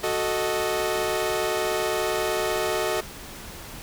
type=chord; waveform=sawtooth; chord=D# diminished; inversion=first; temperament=equal; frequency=370 / 440 / 622.3 Hz; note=F#4 / A4 / D#5; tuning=0 / 0 / 0 cents; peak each=-24 dBFS; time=0.03-3.01 s; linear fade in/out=10 ms; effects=pink hiss -40 dBFS RMS until 3.82 s